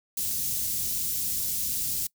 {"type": "band-stop noise", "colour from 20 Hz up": "white", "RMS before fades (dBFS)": -29, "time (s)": [0.17, 2.07], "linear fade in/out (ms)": 5, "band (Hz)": [180, 5800], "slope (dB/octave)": 12, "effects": ["noise-tail reverb RT60 0.1 s tail -23 dB re dry"]}